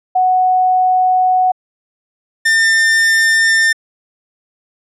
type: tone pair in turn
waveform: sine / 45% pulse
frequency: 740 / 1801.2 Hz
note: F#5 / A6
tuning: 0 / +40 cents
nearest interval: octave + minor third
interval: 1540 cents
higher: second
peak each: -9 dBFS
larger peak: neither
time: 0.15-1.52 / 2.45-3.73 s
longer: first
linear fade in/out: 10 ms
effects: low-pass 9000 Hz 12 dB/octave